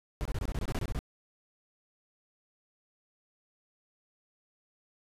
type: noise bursts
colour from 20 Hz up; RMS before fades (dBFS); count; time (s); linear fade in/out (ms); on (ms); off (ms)
brown; -32; 12; 0.21-0.99; 0; 43; 24
effects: resampled to 32000 Hz